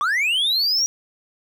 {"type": "linear sweep", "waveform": "triangle", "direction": "up", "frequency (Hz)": [1109, 5780], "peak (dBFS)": -16, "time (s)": [0.01, 0.86], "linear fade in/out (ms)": 0, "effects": []}